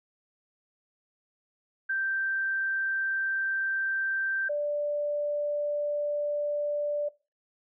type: tone pair in turn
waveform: sine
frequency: 1567 / 587 Hz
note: G6 / D5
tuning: -1 / -1 cents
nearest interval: octave + perfect fourth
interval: 1700 cents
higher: first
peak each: -26 dBFS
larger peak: neither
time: 1.89-4.49 / 4.49-7.09 s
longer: neither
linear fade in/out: 10 ms
effects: noise-tail reverb RT60 0.3 s tail -20 dB re dry